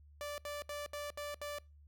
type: tone bursts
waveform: sawtooth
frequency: 585 Hz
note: D5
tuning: 7 cents flat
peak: -36 dBFS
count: 6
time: 0.21-1.585 s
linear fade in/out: 0 ms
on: 170 ms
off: 71 ms
effects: noise-tail reverb RT60 0.3 s tail -25 dB re dry + added 73 Hz sine -57 dBFS peak until 1.87 s